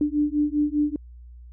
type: beating tone pair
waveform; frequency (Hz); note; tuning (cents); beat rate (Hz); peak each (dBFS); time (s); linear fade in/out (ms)
sine; 293.7 / 298.7; D4 / D4; 0 / +29; 5; -23; 0.01-0.96; 2
effects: added 60 Hz sine -41 dBFS peak until 1.52 s